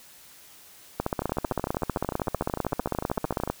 two click trains, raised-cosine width 1 ms, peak -11 / -15 dBFS, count 40 / 31, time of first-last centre 1-3.5 / 1.22-3.476 s, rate 15.6 / 13.3 Hz, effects white hiss -51 dBFS RMS until 3.6 s

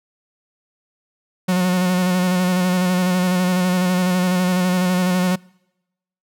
45% pulse tone with vibrato, 181.9 Hz, F#3, 29 cents flat, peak -15 dBFS, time 1.48-5.36 s, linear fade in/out 10 ms, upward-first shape square, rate 12 Hz, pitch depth 24 cents each way, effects noise-tail reverb RT60 0.9 s tail -26 dB re dry

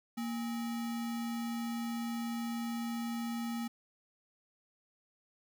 sine tone with sample-and-hold, 233.1 Hz, A#3, in tune, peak -34 dBFS, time 0.17-3.68 s, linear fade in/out 10 ms, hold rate 1050 Hz, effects none

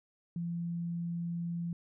sine tone, 170.6 Hz, F3, 40 cents flat, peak -33 dBFS, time 0.36-1.73 s, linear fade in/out 2 ms, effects none

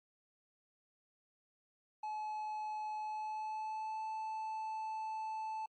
triangle tone with pitch glide, 856 to 875 Hz, A5 to A5, -48 to -10 cents, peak -36 dBFS, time 2.03-5.66 s, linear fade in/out 5 ms, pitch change +38 cents, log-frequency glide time 2.98-4.03 s, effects MP3 32 kbps

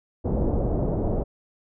pink low-pass noise, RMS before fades -24 dBFS, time 0.24-1.24 s, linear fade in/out 20 ms, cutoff 640 Hz, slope 24 dB/octave, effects none

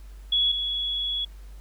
sine tone pair in turn, 3369 / 3369 Hz, G#7 / G#7, +24 / +24 cents, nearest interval unison, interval 0 cents, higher neither, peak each -19 / -25 dBFS, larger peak first, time 0.32-0.52 / 0.52-1.25 s, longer second, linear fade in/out 5 ms, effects added 49 Hz sine -40 dBFS peak until 1.6 s + pink hiss -58 dBFS RMS until 1.6 s

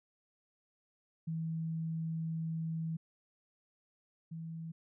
sine tone pair in turn, 162.2 / 163.23 Hz, E3 / E3, -28 / -17 cents, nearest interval unison, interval 11 cents, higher second, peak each -34 / -40 dBFS, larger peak first, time 1.27-2.97 / 4.31-4.72 s, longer first, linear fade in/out 10 ms, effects none

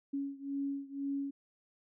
sine beating tone pair, 277.6 / 279.6 Hz, C#4 / C#4, +3 / +15 cents, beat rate 2 Hz, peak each -37 / -39 dBFS, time 0.13-1.31 s, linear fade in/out 10 ms, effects none

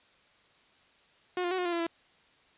sawtooth tone with pitch steps, 361.5 / 350.7 / 373.6 / 359.4 / 347.2 / 339.6 / 334.7 Hz, F#4 / F4 / F#4 / F4 / F4 / F4 / E4, -40 / +7 / +17 / +50 / -10 / -48 / +26 cents, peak -25 dBFS, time 1.37-1.867 s, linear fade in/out 2 ms, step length 71 ms, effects white hiss -63 dBFS RMS until 2.57 s + resampled to 8000 Hz

